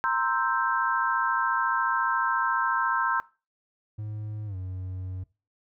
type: chord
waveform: sine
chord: C dominant seventh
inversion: third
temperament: equal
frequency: 932.3 / 1046.5 / 1318.5 / 1568 Hz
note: Bb5 / C6 / E6 / G6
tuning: 0 / 0 / 0 / 0 cents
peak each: -29 / -28 / -29 / -28 dBFS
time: 0.04-3.2 s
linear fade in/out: 0 ms
type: tone with pitch glide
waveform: triangle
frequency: 106.6 to 92.8 Hz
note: G#2 to F#2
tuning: +46 to +6 cents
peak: -30 dBFS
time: 3.98-5.24 s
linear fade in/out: 10 ms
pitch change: -240 cents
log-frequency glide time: 4.46-4.56 s
effects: noise-tail reverb RT60 0.3 s tail -20 dB re dry